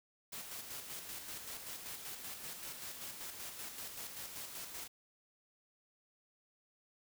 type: noise with tremolo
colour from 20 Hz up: white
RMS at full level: -45 dBFS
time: 0.32-4.88 s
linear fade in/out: 10 ms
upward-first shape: square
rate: 5.2 Hz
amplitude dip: 40%
effects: none